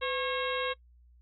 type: harmonic tone with a mistuned harmonic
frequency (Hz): 543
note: C#5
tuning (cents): -36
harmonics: 1 / 2 / 3 / 4 / 5 / 6 / 7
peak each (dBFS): -33 / -36 / -38 / -39 / -40 / -41 / -41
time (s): 0.01-0.74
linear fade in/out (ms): 20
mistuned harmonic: 1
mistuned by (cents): -120
effects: noise-tail reverb RT60 0.1 s tail -21 dB re dry + added 60 Hz sine -56 dBFS peak until 1.21 s